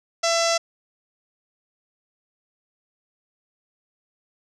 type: tone with low-pass filter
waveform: sawtooth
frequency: 670 Hz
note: E5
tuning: 28 cents sharp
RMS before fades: -21 dBFS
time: 0.23-0.58 s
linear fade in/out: 10 ms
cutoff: 5900 Hz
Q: 4.1
effects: none